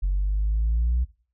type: exponential sweep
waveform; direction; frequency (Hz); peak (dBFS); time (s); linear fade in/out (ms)
sine; up; 45.79 to 61.74; -18; 0.02-1.05; 20
effects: noise-tail reverb RT60 0.4 s tail -19 dB re dry + tanh soft clip ceiling -17 dBFS